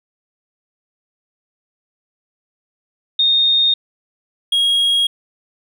sine / triangle tone pair in turn, 3685 / 3283 Hz, A#7 / G#7, -21 / -21 cents, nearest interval major second, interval 200 cents, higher first, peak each -11 dBFS, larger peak neither, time 3.19-3.74 / 4.52-5.07 s, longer neither, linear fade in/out 5 ms, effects none

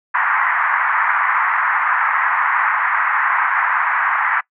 pink band-pass noise, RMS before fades -17 dBFS, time 0.14-4.41 s, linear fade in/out 10 ms, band 910 to 2000 Hz, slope 48 dB/octave, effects noise-tail reverb RT60 0.1 s tail -22 dB re dry

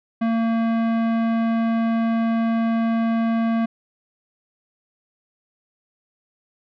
sine tone with tanh clipping, 227.8 Hz, A#3, 40 cents flat, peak -20 dBFS, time 0.21-3.66 s, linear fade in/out 10 ms, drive 17 dB, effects none

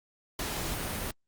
pink noise, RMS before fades -34 dBFS, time 0.39-1.11 s, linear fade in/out 2 ms, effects Opus 48 kbps

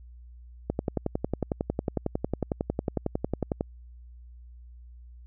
click train, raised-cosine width 2 ms, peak -13 dBFS, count 33, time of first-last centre 0.7-3.609 s, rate 11 Hz, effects added 60 Hz sine -45 dBFS peak until 5.26 s

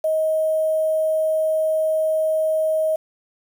sine tone with quantisation, 630 Hz, D#5, 21 cents sharp, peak -17 dBFS, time 0.04-2.96 s, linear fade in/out 5 ms, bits 7, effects none

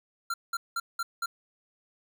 square tone bursts, 1371 Hz, F6, 32 cents flat, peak -29 dBFS, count 5, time 0.3-1.26 s, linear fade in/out 5 ms, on 40 ms, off 190 ms, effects none

